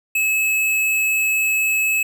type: tone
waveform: square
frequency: 2588 Hz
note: E7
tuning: 32 cents flat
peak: -17 dBFS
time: 0.15-2.03 s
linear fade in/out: 5 ms
effects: none